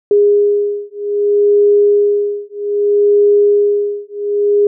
sine beating tone pair, 410 / 410.63 Hz, G#4 / G#4, -22 / -20 cents, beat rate 0.63 Hz, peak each -12 dBFS, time 0.11-4.67 s, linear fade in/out 2 ms, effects none

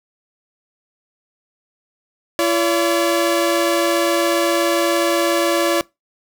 sawtooth tone pair together, 339.3 / 571.2 Hz, F4 / D5, -50 / -48 cents, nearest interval major sixth, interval 902 cents, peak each -14 dBFS, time 2.39-5.81 s, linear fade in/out 0 ms, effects noise-tail reverb RT60 0.2 s tail -22 dB re dry

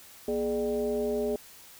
sine tone with frequency modulation, 417.9 Hz, G#4, 11 cents sharp, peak -26 dBFS, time 0.28-1.36 s, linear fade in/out 2 ms, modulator 179 Hz, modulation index 0.96, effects white hiss -51 dBFS RMS until 1.79 s

